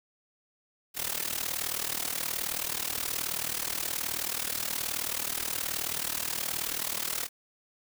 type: noise with amplitude modulation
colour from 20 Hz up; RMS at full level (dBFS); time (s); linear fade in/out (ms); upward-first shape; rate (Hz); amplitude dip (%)
white; -29; 0.94-7.29; 50; sine; 38.8; 85
effects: none